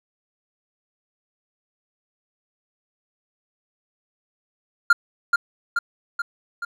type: tone with echo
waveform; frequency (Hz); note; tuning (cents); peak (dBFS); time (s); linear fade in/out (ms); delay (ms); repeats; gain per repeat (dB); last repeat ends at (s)
triangle; 1400; F6; +4; -8; 4.9-4.93; 5; 430; 4; -4; 6.65
effects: none